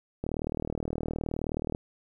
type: click train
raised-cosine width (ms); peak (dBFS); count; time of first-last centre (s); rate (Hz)
2; -18; 60; 0.24-1.749; 39.1
effects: 10-bit